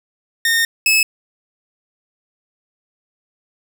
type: tone pair in turn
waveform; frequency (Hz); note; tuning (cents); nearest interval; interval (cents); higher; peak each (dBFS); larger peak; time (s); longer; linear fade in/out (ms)
sawtooth; 1834 / 2594; A#6 / E7; -29 / -28; tritone; 601; second; -10 / -8; second; 0.45-0.65 / 0.86-1.03; first; 2
effects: none